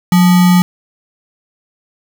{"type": "tone with sample-and-hold", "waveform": "sine", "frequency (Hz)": 180, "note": "F#3", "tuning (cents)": -47, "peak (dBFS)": -5, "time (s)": [0.12, 0.62], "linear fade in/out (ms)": 2, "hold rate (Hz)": 1050, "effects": []}